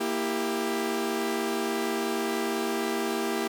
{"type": "chord", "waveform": "sawtooth", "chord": "E diminished", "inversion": "second", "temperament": "equal with one note detuned", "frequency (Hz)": [233.1, 329.6, 395.9], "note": ["Bb3", "E4", "G4"], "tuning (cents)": [0, 0, 17], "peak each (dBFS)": [-28, -28, -26], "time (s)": [0, 3.48], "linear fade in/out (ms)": 10, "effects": []}